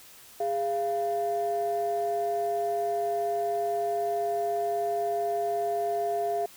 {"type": "tone pair together", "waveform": "sine", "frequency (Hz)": [410.1, 689], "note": ["G#4", "F5"], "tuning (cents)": [-22, -24], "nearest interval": "major sixth", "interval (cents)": 898, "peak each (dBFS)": [-29, -26], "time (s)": [0.4, 6.46], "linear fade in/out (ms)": 5, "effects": ["tanh soft clip ceiling -20 dBFS", "white hiss -51 dBFS RMS until 6.56 s"]}